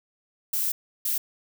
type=noise bursts at uneven times; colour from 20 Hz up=violet; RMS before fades=-26 dBFS; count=2; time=0.53-0.72 / 1.05-1.18 s; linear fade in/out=5 ms; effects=none